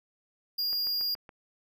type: tone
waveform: square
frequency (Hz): 4829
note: D8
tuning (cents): +47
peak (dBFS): -28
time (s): 0.58-1.15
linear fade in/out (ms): 10
type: click train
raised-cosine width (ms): 0.5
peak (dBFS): -32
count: 5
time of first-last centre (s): 0.73-1.292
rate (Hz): 7.12
effects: none